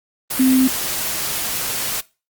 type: tone in noise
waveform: sine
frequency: 260 Hz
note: C4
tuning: 11 cents flat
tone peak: -11 dBFS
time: 0.39-0.68 s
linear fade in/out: 10 ms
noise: white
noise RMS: -23 dBFS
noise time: 0.3-2.01 s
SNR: +9 dB
effects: noise-tail reverb RT60 0.3 s tail -21 dB re dry + Opus 32 kbps